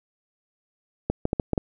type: clicks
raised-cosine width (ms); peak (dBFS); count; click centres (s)
2; -9; 6; 1.1 / 1.254 / 1.331 / 1.398 / 1.533 / 1.578
effects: none